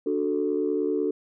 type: chord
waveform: sine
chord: D major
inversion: none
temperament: equal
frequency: 293.7 / 370 / 440 Hz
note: D4 / F#4 / A4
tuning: 0 / 0 / 0 cents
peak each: -27 / -27 / -26 dBFS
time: 0.06-1.11 s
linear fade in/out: 5 ms
effects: tanh soft clip ceiling -14 dBFS